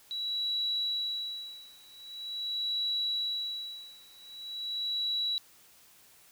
sine tone with tremolo, 3914 Hz, B7, 16 cents flat, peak -28 dBFS, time 0.11-5.38 s, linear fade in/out 0 ms, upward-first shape sine, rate 0.44 Hz, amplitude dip 95%, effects white hiss -59 dBFS RMS until 6.31 s

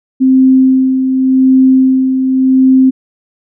sine tone with tremolo, 261.6 Hz, C4, in tune, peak -3 dBFS, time 0.2-2.91 s, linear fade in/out 20 ms, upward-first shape sine, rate 0.88 Hz, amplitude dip 50%, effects none

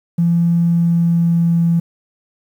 triangle tone with pitch glide, 170 to 168.63 Hz, F3 to E3, -46 to +40 cents, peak -7 dBFS, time 0.18-1.8 s, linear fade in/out 10 ms, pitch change -14 cents, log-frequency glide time 0.6-1.6 s, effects tanh soft clip ceiling -9 dBFS + 8-bit

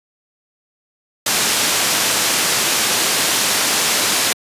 white low-pass noise, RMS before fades -17 dBFS, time 1.26-4.33 s, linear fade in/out 5 ms, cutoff 8500 Hz, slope 12 dB/octave, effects high-pass 150 Hz 12 dB/octave + resampled to 32000 Hz

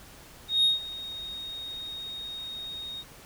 sine tone with ADSR envelope, 3729 Hz, A#7, in tune, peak -16 dBFS, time 0.48-3.04 s, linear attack 160 ms, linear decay 150 ms, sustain -19 dB, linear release 43 ms, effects tanh soft clip ceiling -17 dBFS + pink hiss -50 dBFS RMS until 3.25 s

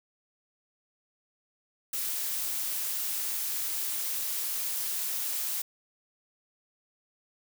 blue noise with high-pass filter sweep, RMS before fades -32 dBFS, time 1.93-5.62 s, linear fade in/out 5 ms, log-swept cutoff 240 to 360 Hz, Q 1.3, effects none

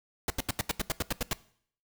pink noise bursts, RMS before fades -29 dBFS, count 11, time 0.28-1.332 s, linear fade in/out 2 ms, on 22 ms, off 81 ms, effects noise-tail reverb RT60 0.6 s tail -20 dB re dry

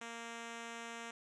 5% pulse tone, 232 Hz, A#3, 8 cents flat, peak -33 dBFS, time 0.01-1.11 s, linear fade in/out 5 ms, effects resampled to 22050 Hz

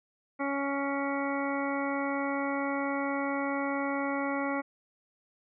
harmonic tone, 278.8 Hz, C#4, 10 cents sharp, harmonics 1 / 2 / 3 / 4 / 5 / 7 / 8, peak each -32 / -35 / -37 / -38 / -39 / -40 / -41 dBFS, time 0.39-4.62 s, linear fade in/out 20 ms, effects none

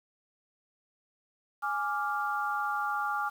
sine chord, D diminished, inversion second, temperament equal, 830.6 / 1174.7 / 1396.9 Hz, Ab5 / D6 / F6, 0 / 0 / 0 cents, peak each -33 dBFS, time 1.62-3.3 s, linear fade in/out 20 ms, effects 9-bit

